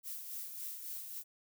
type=noise with tremolo; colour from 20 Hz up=violet; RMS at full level=-42 dBFS; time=0.03-1.24 s; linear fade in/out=50 ms; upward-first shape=sine; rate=3.6 Hz; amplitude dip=45%; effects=none